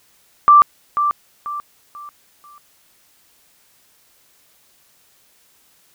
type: tone with echo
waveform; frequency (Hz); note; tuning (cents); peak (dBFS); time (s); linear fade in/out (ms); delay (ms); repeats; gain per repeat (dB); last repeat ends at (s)
sine; 1174.7; D6; 0; -5; 0.48-0.62; 0; 490; 4; -9; 2.58
effects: white hiss -56 dBFS RMS until 5.94 s